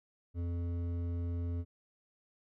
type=tone with hard clipping; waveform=sine; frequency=86.2 Hz; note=F2; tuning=22 cents flat; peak=-35 dBFS; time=0.34-1.65 s; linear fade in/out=50 ms; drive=10 dB; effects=none